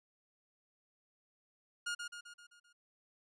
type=tone with echo; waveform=sawtooth; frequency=1425 Hz; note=F6; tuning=34 cents sharp; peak=-32 dBFS; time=1.86-1.95 s; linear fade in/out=10 ms; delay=130 ms; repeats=6; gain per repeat=-5 dB; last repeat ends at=2.73 s; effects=resampled to 22050 Hz